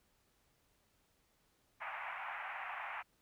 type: band-pass noise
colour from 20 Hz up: pink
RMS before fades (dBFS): -44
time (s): 1.8-3.03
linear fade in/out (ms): 20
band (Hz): 720 to 2500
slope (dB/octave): 48
effects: pink hiss -75 dBFS RMS until 3.21 s